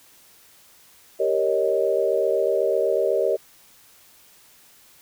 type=chord; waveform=sine; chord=Eb dominant seventh; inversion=first; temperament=equal; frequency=392 / 466.2 / 554.4 / 622.3 Hz; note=G4 / Bb4 / Db5 / Eb5; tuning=0 / 0 / 0 / 0 cents; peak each=-24 dBFS; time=1.19-3.37 s; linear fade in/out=20 ms; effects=white hiss -53 dBFS RMS until 5.01 s